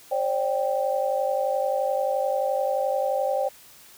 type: chord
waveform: sine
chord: C suspended second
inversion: none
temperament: equal with one note detuned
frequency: 535.8 / 587.3 / 784 Hz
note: C5 / D5 / G5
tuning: +41 / 0 / 0 cents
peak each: -25 / -27 / -27 dBFS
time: 0.11-3.49 s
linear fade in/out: 10 ms
effects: white hiss -50 dBFS RMS until 3.97 s